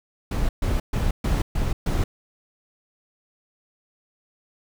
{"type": "noise bursts", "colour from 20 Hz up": "brown", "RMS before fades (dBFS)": -22, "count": 6, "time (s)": [0.31, 2.04], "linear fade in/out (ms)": 5, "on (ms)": 180, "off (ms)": 130, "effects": []}